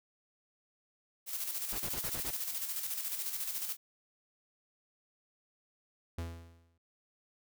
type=noise with tremolo; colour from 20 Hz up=blue; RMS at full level=-36 dBFS; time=1.26-3.77 s; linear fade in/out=50 ms; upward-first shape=square; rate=14 Hz; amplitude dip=45%
type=noise bursts; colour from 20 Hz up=pink; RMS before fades=-42 dBFS; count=6; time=1.72-2.309 s; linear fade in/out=5 ms; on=64 ms; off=41 ms
type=tone with exponential decay; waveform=45% pulse; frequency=84 Hz; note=E2; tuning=33 cents sharp; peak=-34 dBFS; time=6.18-6.78 s; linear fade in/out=5 ms; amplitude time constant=130 ms
effects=none